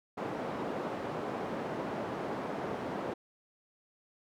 white band-pass noise, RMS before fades -37 dBFS, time 0.17-3.14 s, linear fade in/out 10 ms, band 170 to 680 Hz, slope 12 dB/octave, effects none

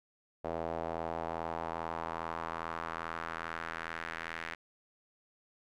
sawtooth tone with band-pass filter sweep, 82.41 Hz, E2, in tune, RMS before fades -39 dBFS, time 0.44-4.55 s, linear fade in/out 10 ms, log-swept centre 620 to 1900 Hz, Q 2.1, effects none

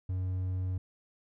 triangle tone, 92.5 Hz, F#2, in tune, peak -28 dBFS, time 0.09-0.78 s, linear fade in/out 5 ms, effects none

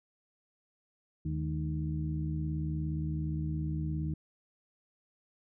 harmonic tone with a mistuned harmonic, 77.3 Hz, D#2, 11 cents flat, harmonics 1 / 2 / 3 / 4, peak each -36 / -33 / -44 / -40 dBFS, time 1.25-4.14 s, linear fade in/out 5 ms, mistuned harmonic 3, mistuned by -140 cents, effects none

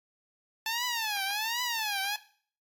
10% pulse tone with vibrato, 876 Hz, A5, 8 cents flat, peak -21 dBFS, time 0.66-2.16 s, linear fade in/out 2 ms, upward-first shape triangle, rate 1.3 Hz, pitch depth 230 cents each way, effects noise-tail reverb RT60 0.5 s tail -18 dB re dry + AAC 64 kbps

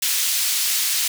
pink high-pass noise, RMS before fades -21 dBFS, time 0.02-1.08 s, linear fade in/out 5 ms, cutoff 3500 Hz, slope 12 dB/octave, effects none

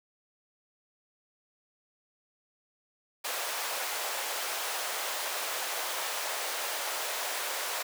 pink high-pass noise, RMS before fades -34 dBFS, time 3.24-7.83 s, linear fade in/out 10 ms, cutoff 540 Hz, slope 24 dB/octave, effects none

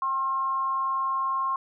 sine tone with amplitude modulation, 1070 Hz, C6, 38 cents sharp, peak -22 dBFS, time 0.02-1.56 s, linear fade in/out 2 ms, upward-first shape sine, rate 291 Hz, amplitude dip 40%, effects none

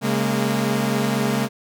sawtooth tone cluster, 136 / 205.8 / 229.9 Hz, C#3 / G#3 / A#3, -33 / -16 / -24 cents, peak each -21 / -19 / -19 dBFS, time 0.01-1.49 s, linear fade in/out 50 ms, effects none

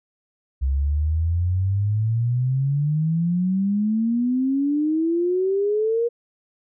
sine exponential sweep, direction up, 65.41 to 477 Hz, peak -18 dBFS, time 0.61-6.09 s, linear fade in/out 20 ms, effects none

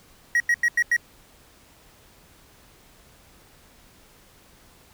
triangle tone bursts, 1901 Hz, A#6, 33 cents sharp, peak -15 dBFS, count 5, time 0.35-0.965 s, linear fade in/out 2 ms, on 51 ms, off 90 ms, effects pink hiss -54 dBFS RMS until 4.93 s

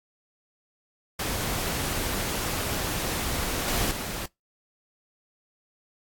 pink noise with level steps, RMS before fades -29 / -26 / -33 dBFS, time 1.19-4.26 s, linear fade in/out 5 ms, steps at 3.68 / 3.91 s, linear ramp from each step 2 ms, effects noise-tail reverb RT60 0.2 s tail -26 dB re dry + AAC 64 kbps

